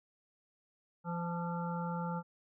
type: harmonic tone with a mistuned harmonic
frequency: 171.1 Hz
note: F3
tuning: 35 cents flat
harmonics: 1 / 3 / 5 / 7 / 8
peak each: -36 / -44 / -41 / -49 / -45 dBFS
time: 1.04-2.23 s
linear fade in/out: 50 ms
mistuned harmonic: 5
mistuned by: +40 cents
effects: none